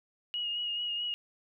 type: tone with vibrato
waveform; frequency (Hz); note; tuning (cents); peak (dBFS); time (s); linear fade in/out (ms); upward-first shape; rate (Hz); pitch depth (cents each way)
sine; 2878; F#7; -49; -31; 0.34-1.14; 0; sine; 4.6; 26
effects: none